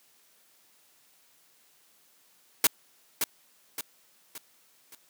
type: noise with echo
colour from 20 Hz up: white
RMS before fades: -20 dBFS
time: 2.64-2.67 s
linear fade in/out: 2 ms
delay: 570 ms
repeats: 4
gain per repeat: -7 dB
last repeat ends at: 4.95 s
effects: white hiss -63 dBFS RMS until 5.09 s + high-pass 150 Hz 12 dB/octave